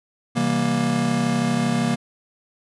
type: chord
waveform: square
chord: C dominant seventh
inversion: none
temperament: just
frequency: 130.81 / 163.52 / 196.22 / 235.5 Hz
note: C3 / E3 / G3 / Bb3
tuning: 0 / -14 / +2 / +18 cents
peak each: -28 / -27 / -28 / -22 dBFS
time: 0.35-1.96 s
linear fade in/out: 20 ms
effects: resampled to 24000 Hz